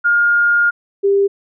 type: tone pair in turn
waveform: sine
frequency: 1417 / 397.6 Hz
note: F6 / G4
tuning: +25 / +25 cents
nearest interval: octave + minor seventh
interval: 2200 cents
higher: first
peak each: -10 dBFS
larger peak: neither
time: 0.04-0.71 / 1.03-1.28 s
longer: first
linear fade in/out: 20 ms
effects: none